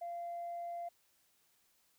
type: tone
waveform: sine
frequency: 690 Hz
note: F5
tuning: 21 cents flat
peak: -38 dBFS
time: 0.01-0.89 s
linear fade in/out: 10 ms
effects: tanh soft clip ceiling -36 dBFS + white hiss -73 dBFS RMS until 1.98 s